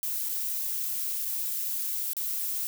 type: noise with dropouts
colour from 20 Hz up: violet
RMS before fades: -31 dBFS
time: 0.03-2.67 s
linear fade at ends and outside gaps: 0 ms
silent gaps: 0.288-0.293 / 1.25-1.254 / 2.133-2.167 s
effects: none